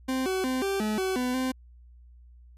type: tone with pitch steps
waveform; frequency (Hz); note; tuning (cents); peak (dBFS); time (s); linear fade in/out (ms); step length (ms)
40% pulse; 260.7 / 376.8 / 258.1 / 391.8 / 214.1 / 377.9 / 250.4 / 258.5; C4 / F#4 / C4 / G4 / A3 / F#4 / B3 / C4; -6 / +32 / -23 / -1 / -47 / +37 / +24 / -21; -25; 0.08-1.52; 10; 180
effects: added 60 Hz sine -49 dBFS peak until 2.57 s + resampled to 32000 Hz